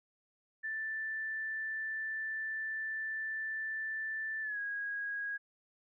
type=tone with pitch glide; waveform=sine; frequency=1765 to 1646.8 Hz; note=A6 to G#6; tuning=+5 to -15 cents; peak=-35 dBFS; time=0.63-5.38 s; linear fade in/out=20 ms; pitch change=-120 cents; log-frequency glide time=4.42-4.59 s; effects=none